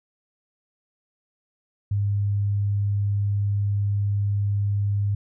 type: tone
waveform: sine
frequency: 101.4 Hz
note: G#2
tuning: 41 cents flat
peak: -20 dBFS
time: 1.91-5.15 s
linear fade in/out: 5 ms
effects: none